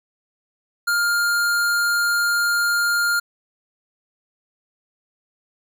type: tone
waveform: square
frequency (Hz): 1406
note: F6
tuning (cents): +11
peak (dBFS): -18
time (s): 0.87-3.2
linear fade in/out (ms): 10
effects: none